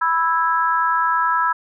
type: chord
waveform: sine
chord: E major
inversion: second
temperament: just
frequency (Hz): 988.9 / 1318.5 / 1648.1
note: B5 / E6 / G#6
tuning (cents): +2 / 0 / -14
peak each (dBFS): -19 / -19 / -23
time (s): 0.01-1.53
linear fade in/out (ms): 10
effects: none